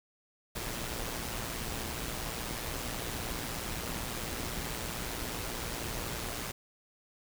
pink noise with amplitude modulation, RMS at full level -35 dBFS, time 0.55-6.52 s, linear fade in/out 10 ms, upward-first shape sine, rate 117 Hz, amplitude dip 50%, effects none

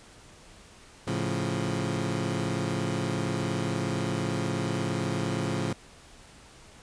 20% pulse chord, A augmented, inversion none, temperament equal, 110 / 138.59 / 174.61 Hz, A2 / C#3 / E#3, 0 / 0 / 0 cents, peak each -27 dBFS, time 1.07-5.73 s, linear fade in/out 5 ms, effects pink hiss -52 dBFS RMS until 6.82 s + resampled to 22050 Hz

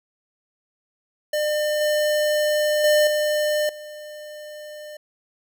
square tone with level steps, 602 Hz, D5, 43 cents sharp, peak -21 / -19 / -15 / -20 / -36 dBFS, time 1.33-4.97 s, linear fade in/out 5 ms, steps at 1.81 / 2.84 / 3.07 / 3.69 s, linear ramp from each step 2 ms, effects none

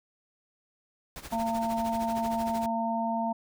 pink noise with tremolo, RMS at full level -40 dBFS, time 1.16-2.66 s, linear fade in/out 0 ms, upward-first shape sine, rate 13 Hz, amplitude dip 80%
harmonic tone, 227.6 Hz, A#3, 41 cents flat, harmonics 1 / 3 / 4, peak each -31 / -31 / -31 dBFS, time 1.32-3.33 s, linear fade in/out 10 ms
effects none

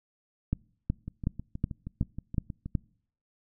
two click trains, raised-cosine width 5 ms, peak -24 / -14 dBFS, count 11 / 7, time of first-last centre 1.08-2.66 / 0.53-2.752 s, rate 6.33 / 2.7 Hz, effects noise-tail reverb RT60 0.6 s tail -26 dB re dry

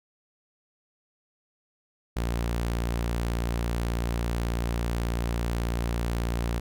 sawtooth tone, 58.27 Hz, A#1, in tune, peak -22 dBFS, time 2.16-6.6 s, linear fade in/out 10 ms, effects none

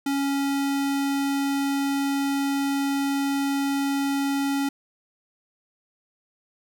square tone, 277.9 Hz, C#4, 4 cents sharp, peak -23 dBFS, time 0.06-4.69 s, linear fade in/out 5 ms, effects none

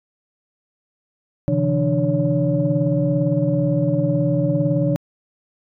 sine tone cluster, 130.8 / 150.3 / 168.2 / 296.7 / 563 Hz, C3 / D3 / E3 / D4 / C#5, 0 / +40 / +35 / +18 / +27 cents, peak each -22 dBFS, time 1.48-4.96 s, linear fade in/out 0 ms, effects tanh soft clip ceiling -6 dBFS

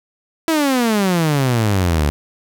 sawtooth exponential sweep, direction down, 332.3 to 70.3 Hz, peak -10 dBFS, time 0.48-2.1 s, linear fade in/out 0 ms, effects 8-bit

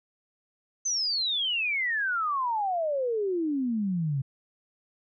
sine exponential sweep, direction down, 6272 to 130.81 Hz, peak -25 dBFS, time 0.85-4.22 s, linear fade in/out 10 ms, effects none

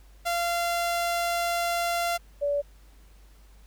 sawtooth / sine tone pair in turn, 689 / 574.4 Hz, F5 / D5, -24 / -39 cents, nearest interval minor third, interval 315 cents, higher first, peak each -21 / -23 dBFS, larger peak first, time 0.25-2.18 / 2.41-2.62 s, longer first, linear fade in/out 20 ms, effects added 50 Hz sine -50 dBFS peak until 3.66 s + pink hiss -61 dBFS RMS until 3.66 s

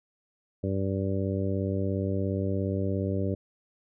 harmonic tone, 97.1 Hz, G2, 16 cents flat, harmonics 1 / 2 / 3 / 4 / 5 / 6, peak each -29 / -32 / -34 / -35 / -36 / -37 dBFS, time 0.63-3.35 s, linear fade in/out 10 ms, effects none

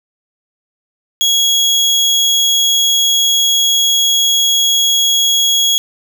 30% pulse tone, 3322 Hz, G#7, in tune, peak -7 dBFS, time 1.21-5.78 s, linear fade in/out 0 ms, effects none

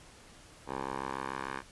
10% pulse tone with band-pass filter sweep, 66.8 Hz, C2, 36 cents sharp, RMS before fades -38 dBFS, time 0.66-1.63 s, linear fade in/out 50 ms, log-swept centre 770 to 1400 Hz, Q 1.6, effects pink hiss -55 dBFS RMS until 1.71 s + resampled to 24000 Hz

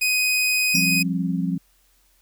sawtooth tone, 2502 Hz, D#7, 9 cents sharp, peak -15 dBFS, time 0.01-1.03 s, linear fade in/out 10 ms
sine chord, F suspended second, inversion none, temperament equal with one note detuned, 174.61 / 196 / 266.7 Hz, F3 / G3 / C4, 0 / 0 / +33 cents, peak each -23 / -27 / -27 dBFS, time 0.74-1.58 s, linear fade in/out 10 ms
square tone with exponential decay, 5588 Hz, F8, in tune, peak -17 dBFS, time 0.75-0.89 s, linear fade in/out 2 ms, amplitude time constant 29 ms
effects added 43 Hz sine -62 dBFS peak until 2.21 s + white hiss -62 dBFS RMS until 2.21 s

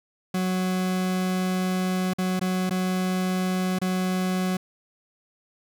40% pulse tone with dropouts, 184.8 Hz, F#3, 2 cents flat, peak -22 dBFS, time 0.34-4.57 s, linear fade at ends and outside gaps 5 ms, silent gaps 2.135-2.184 / 2.395-2.412 / 2.696-2.707 / 3.788-3.815 s, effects none

